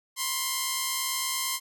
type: tone pair together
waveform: 5% pulse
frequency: 987.8 / 1056.6 Hz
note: B5 / C6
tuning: 0 / +17 cents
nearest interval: minor second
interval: 117 cents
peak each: -23 / -16 dBFS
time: 0.16-1.6 s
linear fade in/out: 50 ms
effects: none